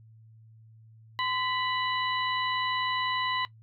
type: harmonic tone with a mistuned harmonic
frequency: 987 Hz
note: B5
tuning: 1 cent flat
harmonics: 1 / 2 / 3 / 4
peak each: -30 / -33 / -35 / -36 dBFS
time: 1.19-3.45 s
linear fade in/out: 0 ms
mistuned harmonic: 1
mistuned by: +61 cents
effects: noise-tail reverb RT60 0.1 s tail -18 dB re dry + added 111 Hz sine -51 dBFS peak until 3.62 s